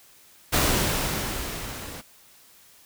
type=noise with level ramp; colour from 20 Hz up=pink; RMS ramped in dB=-20 to -39 dBFS; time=0.52-2.02 s; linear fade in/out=20 ms; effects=white hiss -54 dBFS RMS until 2.85 s